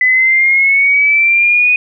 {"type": "linear sweep", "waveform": "sine", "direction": "up", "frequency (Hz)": [2000, 2489], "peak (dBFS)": -7, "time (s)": [0.01, 1.76], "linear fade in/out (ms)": 2, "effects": []}